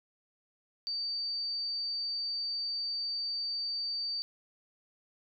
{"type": "tone", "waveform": "sine", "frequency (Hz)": 4614, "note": "D8", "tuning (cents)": -31, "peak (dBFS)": -32, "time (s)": [0.87, 4.22], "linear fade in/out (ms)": 0, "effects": []}